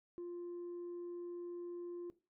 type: tone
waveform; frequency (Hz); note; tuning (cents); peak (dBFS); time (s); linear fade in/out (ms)
sine; 349.2; F4; 0; -40; 0.18-2.1; 0
effects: noise-tail reverb RT60 0.3 s tail -18 dB re dry + tanh soft clip ceiling -41 dBFS